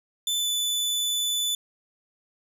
sawtooth tone with pitch glide, 3520 to 3490 Hz, A7 to A7, 0 to -15 cents, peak -21 dBFS, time 0.27-1.55 s, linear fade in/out 2 ms, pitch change -15 cents, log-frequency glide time 0.37-0.48 s, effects none

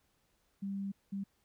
sine tone bursts at uneven times, 197.1 Hz, G3, 10 cents sharp, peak -35 dBFS, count 2, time 0.62-0.92 / 1.12-1.24 s, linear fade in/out 10 ms, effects pink hiss -75 dBFS RMS until 1.44 s

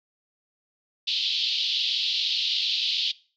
pink band-pass noise, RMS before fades -26 dBFS, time 1.07-3.12 s, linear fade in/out 10 ms, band 3000 to 4500 Hz, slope 48 dB/octave, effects noise-tail reverb RT60 0.4 s tail -21 dB re dry

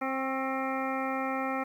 harmonic tone with a mistuned harmonic, 264.9 Hz, C4, 22 cents sharp, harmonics 1 / 2 / 3 / 4 / 5 / 7 / 8 / 9, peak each -34 / -36 / -35 / -40 / -36 / -41 / -43 / -43 dBFS, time 0.01-1.64 s, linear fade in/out 10 ms, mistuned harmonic 4, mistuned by +34 cents, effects 10-bit

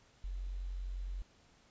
sine tone with quantisation, 45.44 Hz, F#1, 31 cents flat, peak -37 dBFS, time 0.24-1.22 s, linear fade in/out 0 ms, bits 11, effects pink hiss -66 dBFS RMS until 1.7 s + resampled to 16000 Hz

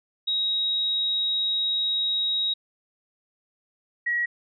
sine tone pair in turn, 3801 / 1912.1 Hz, A#7 / A#6, +33 / +43 cents, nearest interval octave, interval 1190 cents, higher first, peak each -22 dBFS, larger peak neither, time 0.27-2.54 / 4.06-4.26 s, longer first, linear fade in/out 10 ms, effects none

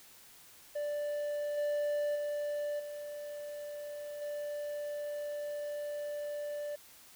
triangle tone with level steps, 587.3 Hz, D5, in tune, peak -31 / -28 / -31 / -38 / -34 dBFS, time 0.75-6.76 s, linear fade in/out 10 ms, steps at 1.57 / 2.15 / 2.79 / 4.21 s, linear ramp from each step 10 ms, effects white hiss -57 dBFS RMS until 7.15 s

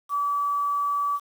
sine tone with quantisation, 1149 Hz, D6, 38 cents flat, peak -22 dBFS, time 0.09-1.2 s, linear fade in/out 50 ms, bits 8, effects none

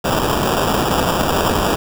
white noise with sample-and-hold, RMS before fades -17 dBFS, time 0.04-1.76 s, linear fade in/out 10 ms, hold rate 2100 Hz, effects none

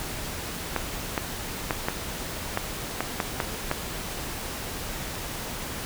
clicks, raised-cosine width 0.5 ms, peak -9 dBFS, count 9, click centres 0.763 / 1.178 / 1.708 / 1.885 / 2.574 / 3.006 / 3.202 / 3.402 / 3.714 s, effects pink hiss -34 dBFS RMS until 5.85 s

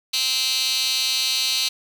15% pulse tone with high-pass filter, 260.4 Hz, C4, 8 cents flat, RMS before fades -22 dBFS, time 0.13-1.69 s, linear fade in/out 10 ms, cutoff 3700 Hz, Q 4.4, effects none

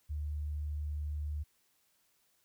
sine tone, 74.5 Hz, D2, 25 cents sharp, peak -34 dBFS, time 0.09-1.44 s, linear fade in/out 20 ms, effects white hiss -73 dBFS RMS until 2.44 s

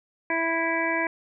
harmonic tone, 329.6 Hz, E4, in tune, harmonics 1 / 2 / 3 / 5 / 6 / 7, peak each -30 / -30 / -30 / -30 / -30 / -30 dBFS, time 0.3-1.07 s, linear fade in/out 2 ms, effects none

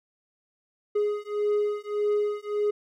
triangle beating tone pair, 415.3 / 417 Hz, G#4 / G#4, 0 / +7 cents, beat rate 1.7 Hz, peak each -25 dBFS, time 0.95-2.71 s, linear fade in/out 10 ms, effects none

